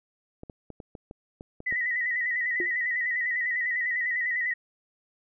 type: clicks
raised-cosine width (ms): 2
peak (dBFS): -27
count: 9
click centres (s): 0.434 / 0.498 / 0.703 / 0.802 / 0.952 / 1.111 / 1.409 / 1.604 / 1.725
type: tone with vibrato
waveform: sine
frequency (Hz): 1944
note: B6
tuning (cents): -28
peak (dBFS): -25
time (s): 1.66-4.54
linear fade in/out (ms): 10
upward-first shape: square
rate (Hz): 10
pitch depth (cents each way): 53
type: tone with exponential decay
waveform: sine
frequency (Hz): 353.2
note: F4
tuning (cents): +20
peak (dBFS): -26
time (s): 2.6-2.73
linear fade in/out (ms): 1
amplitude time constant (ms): 27
effects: none